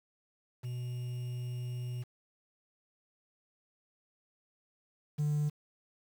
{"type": "tone pair in turn", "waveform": "triangle", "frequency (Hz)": [123.47, 148.76], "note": ["B2", "D3"], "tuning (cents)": [0, 23], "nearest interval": "minor third", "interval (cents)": 323, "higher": "second", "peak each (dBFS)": [-33, -25], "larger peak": "second", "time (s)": [[0.63, 2.04], [5.18, 5.5]], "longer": "first", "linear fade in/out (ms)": 20, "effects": ["tanh soft clip ceiling -23 dBFS", "9-bit"]}